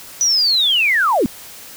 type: linear sweep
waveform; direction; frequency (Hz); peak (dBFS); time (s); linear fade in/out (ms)
sine; down; 5970 to 191.1; -12; 0.21-1.26; 0
effects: white hiss -37 dBFS RMS until 1.76 s